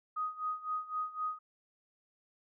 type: tone with tremolo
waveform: sine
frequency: 1249 Hz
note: D#6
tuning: 6 cents sharp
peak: -31 dBFS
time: 0.16-1.39 s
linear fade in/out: 10 ms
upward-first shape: sine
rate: 3.9 Hz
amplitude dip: 85%
effects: none